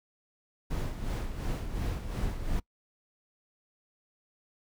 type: noise with tremolo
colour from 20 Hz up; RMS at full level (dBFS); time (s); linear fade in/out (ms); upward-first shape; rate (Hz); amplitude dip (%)
brown; -30; 0.7-2.6; 10; sine; 2.8; 60
effects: noise-tail reverb RT60 0.1 s tail -24 dB re dry